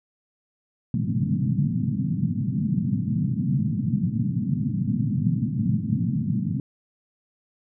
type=band-pass noise; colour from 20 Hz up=pink; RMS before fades=-24 dBFS; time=0.94-6.6 s; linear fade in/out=2 ms; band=110 to 240 Hz; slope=48 dB/octave; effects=none